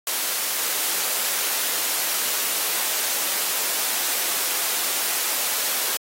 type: high-pass noise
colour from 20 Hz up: white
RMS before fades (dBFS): -24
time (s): 0.07-5.97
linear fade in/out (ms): 2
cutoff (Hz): 380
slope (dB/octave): 12
effects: AAC 48 kbps